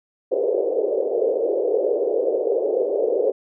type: band-pass noise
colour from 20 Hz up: white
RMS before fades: -21 dBFS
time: 0.31-3.32 s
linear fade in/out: 10 ms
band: 390 to 540 Hz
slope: 48 dB/octave
effects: none